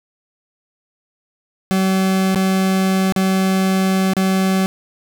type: tone with dropouts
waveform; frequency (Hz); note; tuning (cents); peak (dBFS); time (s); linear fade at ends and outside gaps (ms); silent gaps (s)
40% pulse; 190; F#3; +46; -13; 1.71-4.66; 0; 2.347-2.358 / 3.123-3.162 / 4.135-4.167
effects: none